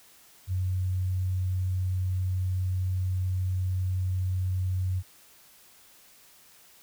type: tone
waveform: sine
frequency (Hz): 92.5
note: F#2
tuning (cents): 0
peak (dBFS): -25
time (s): 0.47-5.03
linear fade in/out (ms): 50
effects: white hiss -56 dBFS RMS until 6.82 s